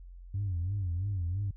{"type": "tone with vibrato", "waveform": "sine", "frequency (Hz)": 93, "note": "F#2", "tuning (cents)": 9, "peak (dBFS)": -28, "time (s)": [0.34, 1.51], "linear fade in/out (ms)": 5, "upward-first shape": "sine", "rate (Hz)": 3, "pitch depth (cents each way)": 170, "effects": ["tanh soft clip ceiling -26 dBFS", "added 44 Hz sine -45 dBFS peak until 1.56 s"]}